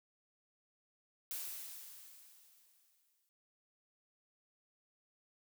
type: noise with exponential decay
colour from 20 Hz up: blue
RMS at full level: -41 dBFS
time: 1.31-3.29 s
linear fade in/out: 0 ms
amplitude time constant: 430 ms
effects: none